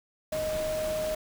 sine tone in noise, 622.3 Hz, D#5, in tune, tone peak -28 dBFS, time 0.32-1.15 s, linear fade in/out 5 ms, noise pink, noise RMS -38 dBFS, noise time 0.32-1.15 s, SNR +7 dB, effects none

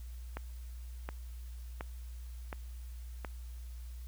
click train, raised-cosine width 0.5 ms, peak -24 dBFS, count 5, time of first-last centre 0.37-3.248 s, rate 1.39 Hz, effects added 60 Hz sine -42 dBFS peak until 4.07 s + white hiss -62 dBFS RMS until 4.07 s

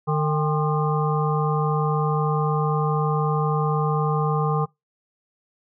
harmonic tone with a mistuned harmonic, 151.2 Hz, D#3, 49 cents flat, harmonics 1 / 3 / 5 / 7 / 8, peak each -21 / -26 / -28 / -29 / -30 dBFS, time 0.07-4.66 s, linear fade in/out 20 ms, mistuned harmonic 5, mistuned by +82 cents, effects noise-tail reverb RT60 0.2 s tail -24 dB re dry

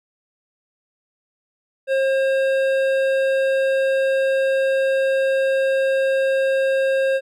sine tone with hard clipping, 536 Hz, C5, 42 cents sharp, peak -18 dBFS, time 1.87-7.21 s, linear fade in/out 50 ms, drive 11 dB, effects none

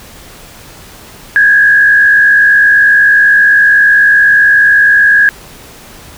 sine tone with frequency modulation, 1652 Hz, G#6, 10 cents flat, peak -3 dBFS, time 1.36-5.29 s, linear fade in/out 0 ms, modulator 64.1 Hz, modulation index 0.8, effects pink hiss -34 dBFS RMS until 6.17 s

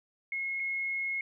sine tone pair in turn, 2166 / 2166 Hz, C#7 / C#7, -41 / -41 cents, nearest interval unison, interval 0 cents, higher neither, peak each -31 / -30 dBFS, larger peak second, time 0.32-0.6 / 0.6-1.21 s, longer second, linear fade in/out 2 ms, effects none

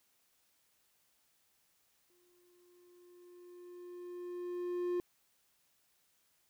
triangle tone with exponential growth, 354.5 Hz, F4, 26 cents sharp, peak -29 dBFS, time 2.1-5 s, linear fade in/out 0 ms, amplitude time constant 630 ms, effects white hiss -74 dBFS RMS until 6.49 s

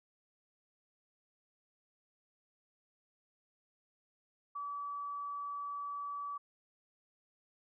sine tone, 1148 Hz, D6, 40 cents flat, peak -38 dBFS, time 4.55-6.38 s, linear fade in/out 10 ms, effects none

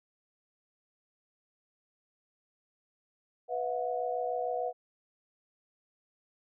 sine chord, B suspended fourth, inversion none, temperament equal with one note detuned, 493.9 / 659.3 / 726 Hz, B4 / E5 / F#5, 0 / 0 / -33 cents, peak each -34 / -36 / -34 dBFS, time 3.48-4.73 s, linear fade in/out 50 ms, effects none

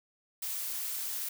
blue noise, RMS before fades -36 dBFS, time 0.42-1.29 s, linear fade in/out 5 ms, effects none

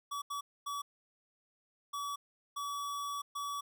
square tone bursts at uneven times, 1140 Hz, C#6, 48 cents sharp, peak -37 dBFS, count 6, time 0.11-0.22 / 0.3-0.41 / 0.66-0.82 / 1.93-2.16 / 2.56-3.22 / 3.35-3.61 s, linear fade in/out 10 ms, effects none

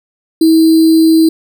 sine tone with sample-and-hold, 322.4 Hz, E4, 38 cents flat, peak -4 dBFS, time 0.41-1.29 s, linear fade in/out 5 ms, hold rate 4410 Hz, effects none

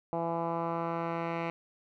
10% pulse tone with low-pass filter sweep, 167.5 Hz, E3, 28 cents sharp, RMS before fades -33 dBFS, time 0.13-1.5 s, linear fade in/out 0 ms, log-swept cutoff 800 to 2100 Hz, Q 2.1, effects none

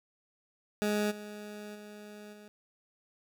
20% pulse tone with level steps, 208.9 Hz, G#3, 10 cents sharp, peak -23 / -37 / -41 / -45 dBFS, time 0.82-2.48 s, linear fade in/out 0 ms, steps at 1.1 / 1.74 / 2.32 s, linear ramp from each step 20 ms, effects none

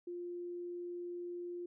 sine tone, 350.7 Hz, F4, 7 cents sharp, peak -40 dBFS, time 0.07-1.66 s, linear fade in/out 5 ms, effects none

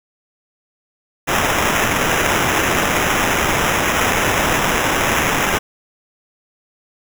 blue noise with sample-and-hold, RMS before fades -17 dBFS, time 1.27-5.59 s, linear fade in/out 20 ms, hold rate 4410 Hz, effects none

